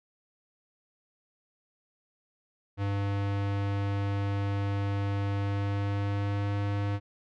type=tone with pitch glide; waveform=square; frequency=100 to 101.16 Hz; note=G2 to G#2; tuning=+35 to -45 cents; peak=-28 dBFS; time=2.77-7 s; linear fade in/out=50 ms; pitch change=+20 cents; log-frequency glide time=5.39-6.55 s; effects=low-pass 3000 Hz 12 dB/octave